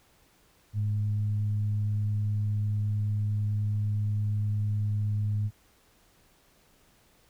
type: tone with frequency modulation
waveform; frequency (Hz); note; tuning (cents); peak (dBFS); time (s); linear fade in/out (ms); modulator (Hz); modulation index
sine; 104.3; G#2; +8; -25; 0.73-5.51; 50; 109; 0.25
effects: pink hiss -63 dBFS RMS until 7.29 s